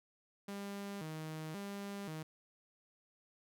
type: tone with vibrato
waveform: sawtooth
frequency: 177.3 Hz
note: F3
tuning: 26 cents sharp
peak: -38 dBFS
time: 0.48-2.23 s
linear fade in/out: 5 ms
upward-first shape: square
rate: 0.94 Hz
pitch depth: 210 cents each way
effects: none